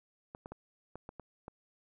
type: clicks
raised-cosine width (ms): 1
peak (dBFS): -30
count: 7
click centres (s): 0.349 / 0.459 / 0.52 / 0.956 / 1.091 / 1.197 / 1.481
effects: none